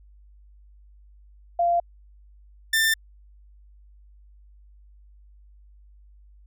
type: tone pair in turn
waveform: sine / sawtooth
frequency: 691 / 1787.1 Hz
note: F5 / A6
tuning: -19 / +26 cents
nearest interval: octave + major third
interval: 1645 cents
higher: second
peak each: -18 / -15 dBFS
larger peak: second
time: 1.59-1.8 / 2.73-2.94 s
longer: neither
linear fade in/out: 5 ms
effects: added 50 Hz sine -49 dBFS peak until 6.46 s